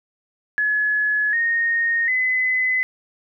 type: tone with pitch steps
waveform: sine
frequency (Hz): 1700 / 1853.9 / 2022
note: G#6 / A#6 / B6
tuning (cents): +40 / -10 / +40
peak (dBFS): -17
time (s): 0.58-2.83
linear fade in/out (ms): 0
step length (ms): 750
effects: none